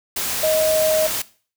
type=tone in noise; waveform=sine; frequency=627 Hz; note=D#5; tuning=13 cents sharp; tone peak=-16 dBFS; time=0.43-1.07 s; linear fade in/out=5 ms; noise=white; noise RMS=-24 dBFS; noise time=0.16-1.22 s; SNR=+5 dB; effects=noise-tail reverb RT60 0.4 s tail -18 dB re dry